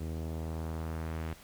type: tone with low-pass filter sweep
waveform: sawtooth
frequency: 80.3 Hz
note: E2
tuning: 45 cents flat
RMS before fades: -37 dBFS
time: 0-1.34 s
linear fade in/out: 10 ms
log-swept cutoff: 420 to 2700 Hz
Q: 0.99
effects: pink hiss -55 dBFS RMS until 1.43 s